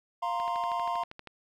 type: chord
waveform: triangle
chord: F suspended fourth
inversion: none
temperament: just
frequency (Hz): 698.5 / 931.3 / 1047.7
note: F5 / Bb5 / C6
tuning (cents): 0 / -2 / +2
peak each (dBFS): -31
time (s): 0.22-1.04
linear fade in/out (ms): 10
type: click train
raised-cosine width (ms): 0.3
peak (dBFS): -27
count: 12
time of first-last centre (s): 0.4-1.273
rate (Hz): 12.6
effects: none